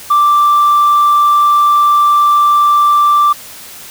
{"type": "tone", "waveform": "sine", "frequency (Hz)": 1174.7, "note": "D6", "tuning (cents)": 0, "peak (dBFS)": -4, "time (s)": [0.1, 3.33], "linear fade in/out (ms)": 10, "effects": ["tanh soft clip ceiling -4 dBFS", "white hiss -32 dBFS RMS until 3.9 s"]}